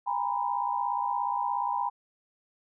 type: tone cluster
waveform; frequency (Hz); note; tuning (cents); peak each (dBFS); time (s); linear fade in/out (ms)
sine; 813 / 946 / 1003; G#5 / A#5 / B5; -37 / +25 / +26; -31; 0.06-1.9; 20
effects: none